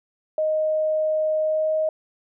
sine tone with pitch glide, 622.3 to 626.6 Hz, D#5 to D#5, 0 to +12 cents, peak -19 dBFS, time 0.38-1.89 s, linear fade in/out 2 ms, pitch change +12 cents, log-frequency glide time 1.42-1.74 s, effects none

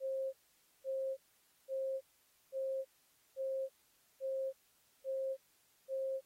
sine tone bursts, 533 Hz, C5, 32 cents sharp, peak -35 dBFS, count 8, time 0-6.21 s, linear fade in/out 50 ms, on 330 ms, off 510 ms, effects white hiss -72 dBFS RMS until 6.25 s + AAC 48 kbps

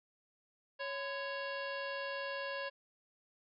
harmonic tone with a mistuned harmonic, 554.4 Hz, C#5, in tune, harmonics 1 / 2 / 3 / 4 / 5 / 6 / 7 / 8 / 9, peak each -41 / -45 / -43 / -55 / -47 / -54 / -59 / -53 / -58 dBFS, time 0.79-2.7 s, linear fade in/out 20 ms, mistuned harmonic 2, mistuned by -150 cents, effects none

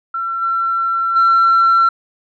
sine tone with level steps, 1353 Hz, E6, 45 cents sharp, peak -18 / -14 / -7 dBFS, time 0.14-1.89 s, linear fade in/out 5 ms, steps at 0.41 / 1.15 s, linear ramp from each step 20 ms, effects tanh soft clip ceiling -6 dBFS

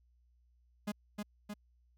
45% pulse tone with echo, 207.7 Hz, G#3, in tune, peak -34 dBFS, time 0.87-0.92 s, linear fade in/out 10 ms, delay 310 ms, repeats 2, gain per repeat -3 dB, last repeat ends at 1.54 s, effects added 60 Hz sine -66 dBFS peak until 1.97 s

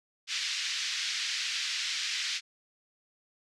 white band-pass noise, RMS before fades -33 dBFS, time 0.27-2.41 s, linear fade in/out 50 ms, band 1800 to 5500 Hz, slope 24 dB/octave, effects low-pass 10000 Hz 12 dB/octave

